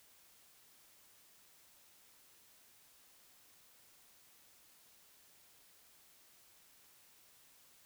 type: silence
effects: white hiss -65 dBFS RMS until 7.85 s